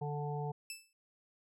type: harmonic tone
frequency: 146.83 Hz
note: D3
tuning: in tune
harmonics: 1 / 3 / 5 / 6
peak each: -37 / -42 / -44 / -45 dBFS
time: 0.01-0.52 s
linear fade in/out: 10 ms
type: tone with exponential decay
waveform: 15% pulse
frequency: 2637 Hz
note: E7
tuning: in tune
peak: -32 dBFS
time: 0.7-0.93 s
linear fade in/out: 1 ms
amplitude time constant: 48 ms
effects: none